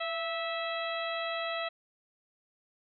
harmonic tone with a mistuned harmonic, 654 Hz, E5, 14 cents flat, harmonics 1 / 2 / 3 / 4 / 5 / 6, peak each -35 / -38 / -40 / -41 / -42 / -43 dBFS, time 0-1.69 s, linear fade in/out 10 ms, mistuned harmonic 1, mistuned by +42 cents, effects none

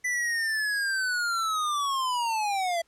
square linear sweep, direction down, 2000 to 659.3 Hz, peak -26 dBFS, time 0.04-2.82 s, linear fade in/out 10 ms, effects pink hiss -67 dBFS RMS until 2.87 s + low-pass 10000 Hz 12 dB/octave

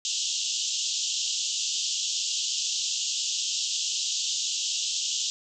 white band-pass noise, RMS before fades -29 dBFS, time 0.05-5.3 s, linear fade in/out 0 ms, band 2800 to 7400 Hz, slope 96 dB/octave, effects none

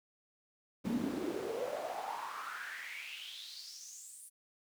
brown noise with high-pass filter sweep, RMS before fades -41 dBFS, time 0.84-4.3 s, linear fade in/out 20 ms, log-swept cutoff 210 to 9900 Hz, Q 6.6, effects none

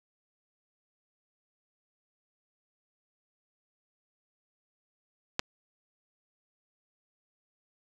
clicks, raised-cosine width 0.2 ms, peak -9 / -24 dBFS, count 2, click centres 5.394 / 5.398 s, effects none

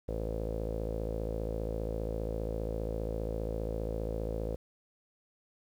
sawtooth tone with low-pass filter, 55 Hz, A1, in tune, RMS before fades -35 dBFS, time 0.08-4.56 s, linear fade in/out 5 ms, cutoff 510 Hz, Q 6.2, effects 10-bit

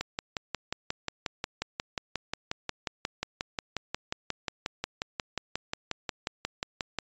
click train, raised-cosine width 0.2 ms, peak -13 dBFS, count 40, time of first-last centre 0.01-6.987 s, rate 5.59 Hz, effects resampled to 16000 Hz

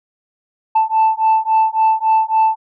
sine beating tone pair, 880 / 883.6 Hz, A5 / A5, 0 / +7 cents, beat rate 3.6 Hz, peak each -13 dBFS, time 0.75-2.56 s, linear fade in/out 10 ms, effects tanh soft clip ceiling -7 dBFS

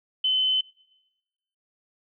sine tone, 3045 Hz, F#7, 49 cents sharp, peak -20 dBFS, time 0.24-0.61 s, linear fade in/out 5 ms, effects noise-tail reverb RT60 1.0 s tail -24 dB re dry

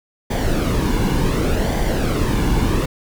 brown noise with flanger, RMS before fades -18 dBFS, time 0.3-2.86 s, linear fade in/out 10 ms, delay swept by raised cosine 0.74 to 1.61 ms, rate 0.68 Hz, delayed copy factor -0.55, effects none

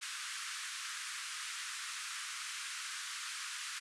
pink band-pass noise, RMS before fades -43 dBFS, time 0.01-3.8 s, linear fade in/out 20 ms, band 1200 to 10000 Hz, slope 48 dB/octave, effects none

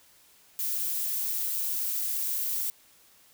violet noise, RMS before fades -30 dBFS, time 0.59-2.7 s, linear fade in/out 0 ms, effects white hiss -59 dBFS RMS until 3.33 s

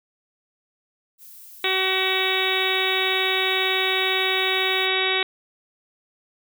violet noise, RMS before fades -44 dBFS, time 1.18-4.89 s, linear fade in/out 50 ms
harmonic tone, 378 Hz, F#4, 37 cents sharp, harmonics 1 / 2 / 3 / 4 / 5 / 6 / 7 / 8 / 9 / 10, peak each -27 / -31 / -32 / -32 / -29 / -26 / -30 / -32 / -29 / -26 dBFS, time 1.64-5.23 s, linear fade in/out 2 ms
effects none

